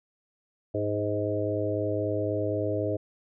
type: harmonic tone with a mistuned harmonic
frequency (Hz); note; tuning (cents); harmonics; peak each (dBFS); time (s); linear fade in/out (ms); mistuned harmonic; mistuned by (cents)
103.83; G#2; 0; 1 / 3 / 4 / 5 / 6; -32 / -32 / -32 / -32 / -32; 0.74-2.97; 10; 6; +16
effects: none